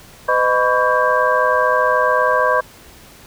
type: tone cluster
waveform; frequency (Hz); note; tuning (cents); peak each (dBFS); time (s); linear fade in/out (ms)
sine; 506 / 619 / 996 / 1125 / 1589; B4 / D#5 / B5 / C#6 / G6; +42 / -9 / +14 / +25 / +23; -19; 0.28-2.61; 10
effects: pink hiss -43 dBFS RMS until 3.26 s